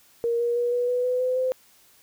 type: tone with pitch steps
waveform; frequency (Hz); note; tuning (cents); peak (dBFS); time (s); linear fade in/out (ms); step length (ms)
sine; 468.7 / 475 / 481.3 / 487.8 / 494.3 / 500.9 / 507.6 / 514.4; A#4 / A#4 / B4 / B4 / B4 / B4 / B4 / C5; +9 / +33 / -45 / -21 / +1 / +24 / +47 / -30; -21; 0.24-1.52; 0; 160
effects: white hiss -57 dBFS RMS until 2.02 s